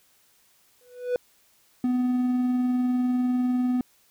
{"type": "tone with exponential growth", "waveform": "triangle", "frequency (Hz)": 493.9, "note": "B4", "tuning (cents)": 0, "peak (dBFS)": -17, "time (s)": [0.81, 1.16], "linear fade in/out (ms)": 1, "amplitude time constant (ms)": 74}
{"type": "tone with tremolo", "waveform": "triangle", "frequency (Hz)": 249.6, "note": "B3", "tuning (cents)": 19, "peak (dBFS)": -18, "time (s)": [1.84, 3.81], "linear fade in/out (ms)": 2, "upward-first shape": "sine", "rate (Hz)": 20, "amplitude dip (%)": 25}
{"effects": ["white hiss -62 dBFS RMS until 4.1 s"]}